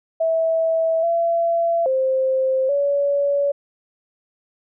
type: tone with pitch steps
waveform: sine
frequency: 652 / 675 / 525 / 567 Hz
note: E5 / E5 / C5 / C#5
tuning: -19 / +41 / +6 / +39 cents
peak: -16 dBFS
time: 0.2-3.52 s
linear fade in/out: 10 ms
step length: 830 ms
effects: none